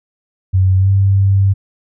sine tone with pitch glide, 94 to 97.82 Hz, F#2 to G2, +28 to -3 cents, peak -8 dBFS, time 0.53-1.54 s, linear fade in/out 20 ms, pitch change +69 cents, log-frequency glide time 0.77-0.9 s, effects none

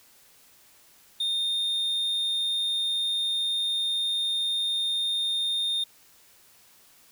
triangle tone, 3651 Hz, A#7, 37 cents flat, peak -23 dBFS, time 1.2-5.84 s, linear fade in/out 5 ms, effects white hiss -57 dBFS RMS until 7.11 s

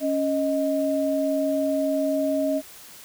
sine tone pair together, 277.2 / 624.3 Hz, C#4 / D#5, 0 / +6 cents, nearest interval octave + major second, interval 1406 cents, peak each -24 / -23 dBFS, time 0-2.62 s, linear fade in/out 50 ms, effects white hiss -45 dBFS RMS until 3.04 s

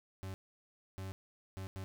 40% pulse tone bursts at uneven times, 95.4 Hz, G2, 47 cents flat, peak -40 dBFS, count 4, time 0.23-0.34 / 0.98-1.12 / 1.57-1.67 / 1.76-1.84 s, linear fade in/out 0 ms, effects none

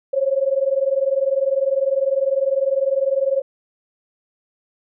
sine tone pair together, 532 / 552 Hz, C5 / C#5, +29 / -7 cents, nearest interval minor second, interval 64 cents, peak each -19 dBFS, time 0.13-3.42 s, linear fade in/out 10 ms, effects none

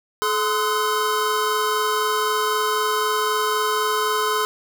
square tone cluster, 430.3 / 1032 / 1267 / 1487 Hz, A4 / C6 / D#6 / F#6, -39 / -24 / +31 / +8 cents, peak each -25 / -23 / -28 / -29 dBFS, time 0.22-4.45 s, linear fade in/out 0 ms, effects none

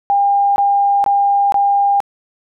sine tone bursts, 803 Hz, G5, 41 cents sharp, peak -10 dBFS, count 4, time 0.1-2.003 s, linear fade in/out 0 ms, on 460 ms, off 21 ms, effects none

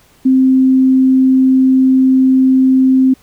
sine tone, 261.6 Hz, C4, in tune, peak -6 dBFS, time 0.25-3.14 s, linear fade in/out 10 ms, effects pink hiss -49 dBFS RMS until 3.22 s

